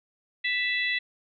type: harmonic tone with a mistuned harmonic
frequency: 659.3 Hz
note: E5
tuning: in tune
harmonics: 3 / 4 / 5 / 6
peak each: -26 / -32 / -34 / -35 dBFS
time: 0.44-0.99 s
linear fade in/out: 10 ms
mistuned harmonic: 5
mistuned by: +53 cents
effects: none